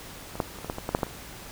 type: clicks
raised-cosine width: 1 ms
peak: -23 / -10 / -27 / -22 / -14 / -19 / -14 / -7 / -26 / -10 / -28 dBFS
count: 11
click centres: 0.355 / 0.402 / 0.587 / 0.646 / 0.699 / 0.784 / 0.891 / 0.949 / 0.989 / 1.032 / 1.067 s
effects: pink hiss -43 dBFS RMS until 1.51 s